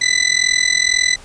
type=tone with amplitude modulation; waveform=20% pulse; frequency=2000 Hz; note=B6; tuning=21 cents sharp; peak=-4 dBFS; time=0.01-1.16 s; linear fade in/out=10 ms; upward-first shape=sine; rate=42 Hz; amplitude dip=90%; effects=pink hiss -41 dBFS RMS until 1.24 s + resampled to 22050 Hz